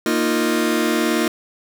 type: chord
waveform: sawtooth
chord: Bb suspended fourth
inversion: none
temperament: just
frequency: 233.1 / 310.8 / 349.6 Hz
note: Bb3 / Eb4 / F4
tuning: 0 / -2 / +2 cents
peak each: -17 dBFS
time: 0.06-1.28 s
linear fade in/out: 2 ms
effects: none